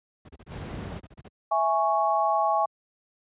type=noise bursts; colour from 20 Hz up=brown; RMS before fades=-41 dBFS; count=15; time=0.25-1.282 s; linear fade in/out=5 ms; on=38 ms; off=33 ms
type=noise; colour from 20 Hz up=brown; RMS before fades=-32 dBFS; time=0.48-1.01 s; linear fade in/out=50 ms
type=chord; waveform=sine; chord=C# minor; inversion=first; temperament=equal; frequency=659.3 / 830.6 / 1108.7 Hz; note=E5 / G#5 / C#6; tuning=0 / 0 / 0 cents; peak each=-26 / -24 / -26 dBFS; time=1.51-2.66 s; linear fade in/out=10 ms
effects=high-pass 80 Hz 12 dB/octave + resampled to 8000 Hz